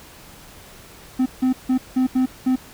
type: tone bursts at uneven times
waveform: triangle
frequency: 257.4 Hz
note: C4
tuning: 28 cents flat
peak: -13 dBFS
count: 6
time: 1.19-1.26 / 1.42-1.53 / 1.69-1.78 / 1.96-2.07 / 2.15-2.26 / 2.46-2.56 s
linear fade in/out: 10 ms
effects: pink hiss -44 dBFS RMS until 2.73 s